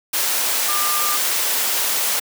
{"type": "tone in noise", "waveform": "sine", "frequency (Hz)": 1200, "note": "D6", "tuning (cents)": 37, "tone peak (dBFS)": -23, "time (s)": [0.68, 1.17], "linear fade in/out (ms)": 10, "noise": "white", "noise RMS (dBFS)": -20, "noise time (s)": [0.13, 2.2], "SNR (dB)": -6, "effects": ["high-pass 400 Hz 12 dB/octave"]}